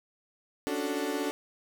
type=chord; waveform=35% pulse; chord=D major seventh; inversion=third; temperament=equal; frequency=277.2 / 293.7 / 370 / 440 Hz; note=C#4 / D4 / F#4 / A4; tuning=0 / 0 / 0 / 0 cents; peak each=-35 / -32 / -35 / -33 dBFS; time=0.67-1.31 s; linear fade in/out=0 ms; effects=none